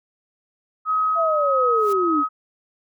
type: tone with tremolo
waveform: sine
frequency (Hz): 1269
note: D#6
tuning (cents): +34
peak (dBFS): -17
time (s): 0.85-2.29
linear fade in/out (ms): 50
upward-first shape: sine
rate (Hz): 1.5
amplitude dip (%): 30
type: linear sweep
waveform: sine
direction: down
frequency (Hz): 683 to 277.5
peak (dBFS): -19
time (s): 1.15-2.24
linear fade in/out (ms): 50
type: noise with exponential growth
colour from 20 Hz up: white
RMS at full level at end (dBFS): -36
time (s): 1.71-1.93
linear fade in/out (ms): 5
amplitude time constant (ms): 47
effects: none